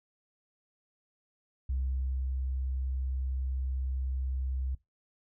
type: tone with ADSR envelope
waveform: sine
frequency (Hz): 65.41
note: C2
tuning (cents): 0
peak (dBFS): -27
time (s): 1.69-4.75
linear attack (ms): 7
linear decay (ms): 580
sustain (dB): -2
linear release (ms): 6
effects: noise-tail reverb RT60 0.2 s tail -21 dB re dry + tanh soft clip ceiling -25 dBFS